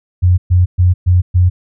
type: tone bursts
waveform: sine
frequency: 90 Hz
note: F#2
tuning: 47 cents flat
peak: -6 dBFS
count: 5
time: 0.22-1.5 s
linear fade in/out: 20 ms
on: 160 ms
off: 120 ms
effects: none